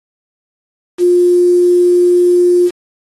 sine tone with quantisation, 354.5 Hz, F4, 26 cents sharp, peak -6 dBFS, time 0.98-2.71 s, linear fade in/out 50 ms, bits 5, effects AAC 32 kbps

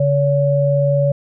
sine tone pair together, 141.7 / 566.8 Hz, C#3 / C#5, +38 / +38 cents, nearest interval 2 octaves, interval 2400 cents, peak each -15 dBFS, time 0-1.12 s, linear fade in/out 5 ms, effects none

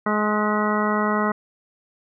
harmonic tone with a mistuned harmonic, 210.8 Hz, G#3, 26 cents sharp, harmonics 1 / 2 / 3 / 4 / 5 / 6 / 7 / 9, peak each -23 / -27 / -28 / -30 / -27 / -26 / -31 / -31 dBFS, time 0.06-1.32 s, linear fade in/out 5 ms, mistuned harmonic 9, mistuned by +29 cents, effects none

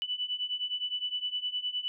sine beating tone pair, 2971 / 2980.7 Hz, F#7 / F#7, +6 / +12 cents, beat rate 9.7 Hz, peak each -35 / -33 dBFS, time 0.02-1.88 s, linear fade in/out 0 ms, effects none

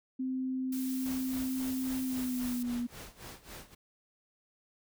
sine tone with pitch glide, 259.6 to 240.8 Hz, C4 to B3, -13 to -44 cents, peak -31 dBFS, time 0.19-2.87 s, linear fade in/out 10 ms, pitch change -131 cents, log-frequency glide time 2.03-2.74 s
blue noise, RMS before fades -44 dBFS, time 0.72-2.63 s, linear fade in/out 5 ms
pink noise with tremolo, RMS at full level -45 dBFS, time 1.05-3.75 s, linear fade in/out 10 ms, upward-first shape sine, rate 3.7 Hz, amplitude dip 85%
effects none

